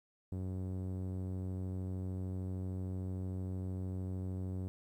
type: tone with low-pass filter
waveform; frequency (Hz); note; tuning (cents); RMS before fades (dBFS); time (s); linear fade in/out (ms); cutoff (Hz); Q
sawtooth; 93.2; F#2; +13; -39; 0.32-4.68; 0; 380; 0.72
effects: 12-bit